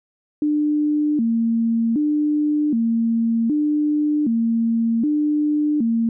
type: tone with vibrato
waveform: sine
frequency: 261.6 Hz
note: C4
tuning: in tune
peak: -16 dBFS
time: 0.42-6.09 s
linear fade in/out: 2 ms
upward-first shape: square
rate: 0.65 Hz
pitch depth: 230 cents each way
effects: none